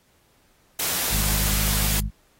white noise, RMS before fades -25 dBFS, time 0.79-2 s, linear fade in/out 5 ms
harmonic tone, 51.6 Hz, G#1, 10 cents flat, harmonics 1 / 2 / 3 / 4, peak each -24 / -32 / -34 / -35 dBFS, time 1.09-2.11 s, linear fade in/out 50 ms
effects pink hiss -62 dBFS RMS until 2.39 s + AAC 48 kbps

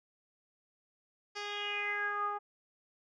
10% pulse tone with low-pass filter sweep, 411.4 Hz, G#4, 16 cents flat, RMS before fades -36 dBFS, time 1.35-2.39 s, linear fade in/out 20 ms, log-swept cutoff 4700 to 990 Hz, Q 6.3, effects none

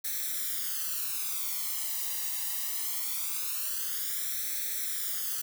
blue noise with flanger, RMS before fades -33 dBFS, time 0.04-5.42 s, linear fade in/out 10 ms, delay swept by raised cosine 0.51 to 1.04 ms, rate 0.22 Hz, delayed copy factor +0.95, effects none

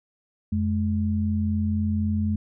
sine tone pair together, 88.34 / 212.3 Hz, F2 / G#3, +20 / +38 cents, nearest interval octave + minor third, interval 1518 cents, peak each -24 dBFS, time 0.52-2.36 s, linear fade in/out 5 ms, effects none

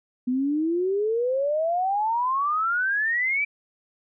sine exponential sweep, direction up, 245.4 to 2349 Hz, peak -21 dBFS, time 0.27-3.45 s, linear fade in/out 10 ms, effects none

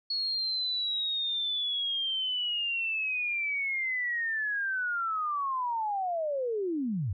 sine linear sweep, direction down, 4360 to 82.41 Hz, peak -28 dBFS, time 0.1-7.13 s, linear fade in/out 5 ms, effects none

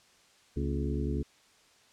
harmonic tone with a mistuned harmonic, 70.5 Hz, C#2, 30 cents sharp, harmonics 1 / 2 / 3 / 4 / 5 / 6, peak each -32 / -35 / -37 / -38 / -39 / -40 dBFS, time 0.56-1.23 s, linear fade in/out 10 ms, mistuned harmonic 3, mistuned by +140 cents, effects white hiss -62 dBFS RMS until 1.92 s + low-pass 7000 Hz 12 dB/octave

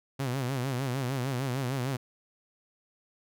sawtooth tone with vibrato, 130 Hz, C3, 11 cents flat, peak -25 dBFS, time 0.19-1.97 s, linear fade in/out 10 ms, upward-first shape sine, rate 6.6 Hz, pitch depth 120 cents each way, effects none

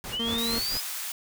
pink noise with tremolo, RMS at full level -35 dBFS, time 0.04-0.77 s, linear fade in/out 0 ms, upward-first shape sine, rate 4.4 Hz, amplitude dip 85%
sine linear sweep, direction up, 2815 to 5090 Hz, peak -28 dBFS, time 0.12-0.81 s, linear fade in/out 20 ms
30% pulse tone, 231.1 Hz, A#3, 15 cents flat, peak -27 dBFS, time 0.19-0.59 s, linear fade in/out 10 ms
white high-pass noise, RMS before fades -34 dBFS, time 0.38-1.12 s, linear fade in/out 2 ms, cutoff 950 Hz, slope 12 dB/octave
effects none

